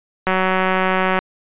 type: click train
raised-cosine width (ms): 0.5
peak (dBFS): -3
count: 173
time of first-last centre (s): 0.27-1.19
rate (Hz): 187
effects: resampled to 8000 Hz